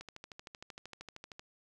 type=click train; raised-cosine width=0.2 ms; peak=-29 dBFS; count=19; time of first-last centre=0.01-1.395 s; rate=13 Hz; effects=none